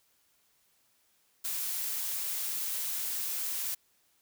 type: noise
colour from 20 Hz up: blue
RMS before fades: -34 dBFS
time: 1.44-3.75 s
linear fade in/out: 10 ms
effects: white hiss -70 dBFS RMS until 4.21 s